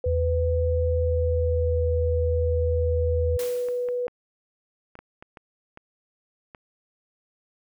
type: tone with pitch glide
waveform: sine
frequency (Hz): 499.9 to 491.6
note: B4 to B4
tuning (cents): +21 to -8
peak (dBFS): -24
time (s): 0.04-4.07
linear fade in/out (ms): 2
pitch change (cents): -29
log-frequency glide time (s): 0.96-1.83
type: tone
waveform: sine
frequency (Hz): 81.1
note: E2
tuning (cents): -28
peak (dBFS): -22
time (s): 0.06-3.37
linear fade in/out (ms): 5
type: noise with exponential decay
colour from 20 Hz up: white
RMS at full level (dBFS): -35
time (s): 3.39-4.04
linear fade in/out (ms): 2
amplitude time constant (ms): 140
type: clicks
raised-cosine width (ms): 0.5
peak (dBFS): -27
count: 10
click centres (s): 3.434 / 3.686 / 3.887 / 4.081 / 4.954 / 4.99 / 5.225 / 5.372 / 5.774 / 6.548
effects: none